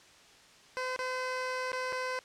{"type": "tone with dropouts", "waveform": "15% pulse", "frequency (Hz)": 511, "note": "C5", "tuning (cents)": -41, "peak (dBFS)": -26, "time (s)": [0.77, 2.19], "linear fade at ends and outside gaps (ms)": 0, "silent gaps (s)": [[0.962, 0.991], [1.719, 1.731], [1.923, 1.927]], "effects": ["white hiss -57 dBFS RMS until 2.24 s", "low-pass 6000 Hz 12 dB/octave"]}